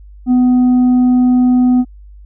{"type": "tone with tanh clipping", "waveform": "triangle", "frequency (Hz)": 250, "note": "B3", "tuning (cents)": 21, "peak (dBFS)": -8, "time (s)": [0.26, 1.85], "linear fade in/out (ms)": 50, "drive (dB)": 8, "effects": ["added 50 Hz sine -34 dBFS peak until 2.25 s"]}